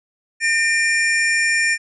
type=tone pair together; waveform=square; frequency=1816.7 / 2388 Hz; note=A#6 / D7; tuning=-45 / +28 cents; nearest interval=perfect fourth; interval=473 cents; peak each=-18 / -20 dBFS; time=0.4-1.78 s; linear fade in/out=50 ms; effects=resampled to 24000 Hz